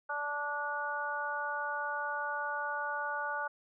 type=harmonic tone; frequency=291.7 Hz; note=D4; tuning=12 cents flat; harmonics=2 / 3 / 4 / 5; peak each=-42 / -38 / -40 / -36 dBFS; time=0.09-3.48 s; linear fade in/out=10 ms; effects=none